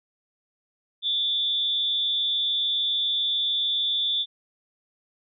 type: tone with amplitude modulation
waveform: sine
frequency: 3520 Hz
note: A7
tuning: in tune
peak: -19 dBFS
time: 1.02-4.26 s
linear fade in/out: 50 ms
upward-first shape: sine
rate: 227 Hz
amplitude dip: 65%
effects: none